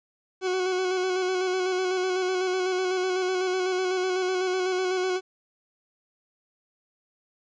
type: tone with vibrato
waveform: 40% pulse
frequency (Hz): 370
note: F#4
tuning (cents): 0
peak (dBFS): -23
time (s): 0.41-5.21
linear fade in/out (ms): 50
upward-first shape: square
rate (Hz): 8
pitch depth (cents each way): 25
effects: resampled to 16000 Hz + 10-bit